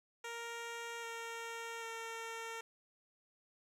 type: tone with pitch steps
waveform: 10% pulse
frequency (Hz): 466.2 / 460.8 / 455.6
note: A#4 / A#4 / A#4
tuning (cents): 0 / -20 / -40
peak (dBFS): -34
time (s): 0.24-2.61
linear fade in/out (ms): 5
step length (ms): 790
effects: low-pass 10000 Hz 12 dB/octave + 11-bit